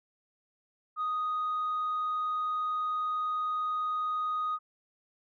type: tone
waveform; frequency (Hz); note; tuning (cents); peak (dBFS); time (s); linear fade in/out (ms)
sine; 1244.5; D#6; 0; -27; 0.96-4.59; 50
effects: tanh soft clip ceiling -26 dBFS